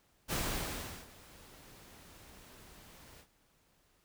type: noise with ADSR envelope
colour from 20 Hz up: pink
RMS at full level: -34 dBFS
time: 0.28-3.27 s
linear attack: 37 ms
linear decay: 750 ms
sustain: -22 dB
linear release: 75 ms
effects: pink hiss -71 dBFS RMS until 4.04 s